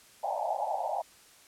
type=band-pass noise; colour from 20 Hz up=white; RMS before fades=-32 dBFS; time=0.23-1.02 s; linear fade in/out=10 ms; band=570 to 890 Hz; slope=96 dB/octave; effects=white hiss -57 dBFS RMS until 1.47 s + low-pass 11000 Hz 12 dB/octave